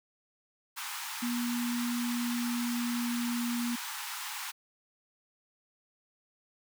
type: high-pass noise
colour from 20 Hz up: pink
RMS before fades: -39 dBFS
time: 0.76-4.52 s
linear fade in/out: 20 ms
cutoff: 810 Hz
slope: 96 dB/octave
type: tone with pitch glide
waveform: sine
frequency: 240.5 to 239 Hz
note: B3 to A#3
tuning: -46 to +43 cents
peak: -30 dBFS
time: 1.22-3.76 s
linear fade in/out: 10 ms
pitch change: -11 cents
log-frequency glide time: 1.88-3.34 s
effects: none